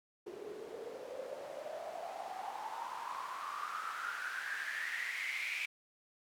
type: noise with band-pass filter sweep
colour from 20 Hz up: white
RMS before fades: -42 dBFS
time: 0.26-5.66 s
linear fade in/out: 10 ms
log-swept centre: 380 to 2400 Hz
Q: 8.7
effects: none